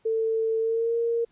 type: tone with pitch glide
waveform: sine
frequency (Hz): 446.9 to 465.1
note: A4 to A#4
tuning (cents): +27 to -4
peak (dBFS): -22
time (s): 0.05-1.25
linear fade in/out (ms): 10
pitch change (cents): +69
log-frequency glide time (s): 0.59-0.96
effects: pink hiss -67 dBFS RMS until 1.31 s + resampled to 8000 Hz